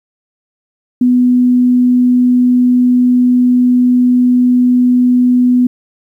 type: tone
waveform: sine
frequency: 248.2 Hz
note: B3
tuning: 9 cents sharp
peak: -6 dBFS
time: 1.01-5.67 s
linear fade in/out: 5 ms
effects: 8-bit